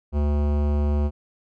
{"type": "tone with hard clipping", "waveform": "sine", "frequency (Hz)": 73.1, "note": "D2", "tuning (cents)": -7, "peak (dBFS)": -21, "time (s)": [0.12, 1.11], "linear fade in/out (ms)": 50, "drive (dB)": 18, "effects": []}